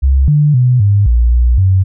sine tone with pitch steps, 67.2 / 148.3 / 125.2 / 101.4 / 58.9 / 60.2 / 94.5 Hz, C2 / D3 / B2 / G#2 / A#1 / B1 / F#2, +47 / +17 / +24 / -41 / +19 / -44 / +37 cents, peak -6 dBFS, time 0.02-1.84 s, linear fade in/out 20 ms, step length 260 ms, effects none

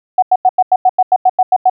sine tone bursts, 742 Hz, F#5, 5 cents sharp, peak -5 dBFS, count 12, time 0.18-1.698 s, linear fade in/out 5 ms, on 44 ms, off 90 ms, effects none

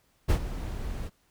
brown noise with ADSR envelope, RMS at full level -19 dBFS, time 0.28-1.1 s, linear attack 25 ms, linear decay 81 ms, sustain -15 dB, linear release 35 ms, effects pink hiss -68 dBFS RMS until 1.3 s

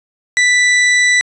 40% pulse tone, 1975.5 Hz, B6, in tune, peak -8 dBFS, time 0.37-1.21 s, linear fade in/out 0 ms, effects resampled to 22050 Hz

